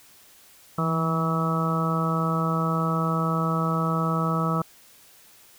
harmonic tone with a mistuned harmonic, 161.9 Hz, E3, 31 cents flat, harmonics 1 / 2 / 3 / 4 / 5 / 6 / 7 / 8, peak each -24 / -34 / -33 / -34 / -38 / -38 / -31 / -28 dBFS, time 0.78-4.62 s, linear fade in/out 5 ms, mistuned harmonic 1, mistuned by +37 cents, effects white hiss -53 dBFS RMS until 5.58 s

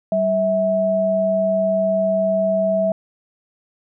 sine tone pair together, 193.54 / 651 Hz, G3 / E5, -22 / -22 cents, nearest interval octave + major sixth, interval 2100 cents, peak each -23 / -16 dBFS, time 0.12-2.92 s, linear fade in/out 2 ms, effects none

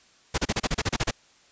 pink noise bursts, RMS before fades -24 dBFS, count 11, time 0.34-1.111 s, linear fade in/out 10 ms, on 41 ms, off 32 ms, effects white hiss -58 dBFS RMS until 1.51 s + resampled to 16000 Hz

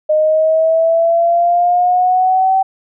sine exponential sweep, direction up, 613 to 770 Hz, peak -9 dBFS, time 0.09-2.63 s, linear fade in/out 10 ms, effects none

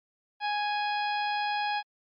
harmonic tone, 830.6 Hz, G#5, in tune, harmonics 1 / 2 / 3 / 4 / 5 / 6, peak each -28 / -35 / -37 / -40 / -43 / -43 dBFS, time 0.4-1.83 s, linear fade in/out 50 ms, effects MP3 48 kbps

